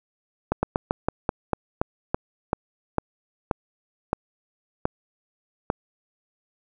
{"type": "slowing click train", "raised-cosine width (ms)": 1, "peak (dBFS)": -7, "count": 15, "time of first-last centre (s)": [0.52, 5.701], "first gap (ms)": 110, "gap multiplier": 1.17, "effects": []}